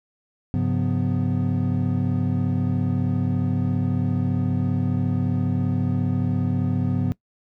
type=tone cluster; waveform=triangle; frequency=100.2 / 134.9 / 178 / 248.4 Hz; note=G2 / C#3 / F3 / B3; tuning=+38 / -47 / +33 / +10 cents; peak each=-23 / -23 / -24 / -24 dBFS; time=0.54-7.12 s; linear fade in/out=0 ms; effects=noise-tail reverb RT60 0.1 s tail -21 dB re dry